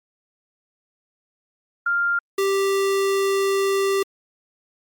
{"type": "tone pair in turn", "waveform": ["sine", "square"], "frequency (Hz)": [1396.9, 392], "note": ["F6", "G4"], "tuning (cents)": [0, 0], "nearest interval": "octave + minor seventh", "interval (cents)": 2200, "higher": "first", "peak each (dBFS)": [-18, -19], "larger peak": "first", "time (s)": [[1.86, 2.19], [2.38, 4.03]], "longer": "second", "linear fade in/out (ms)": 5, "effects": ["Opus 24 kbps"]}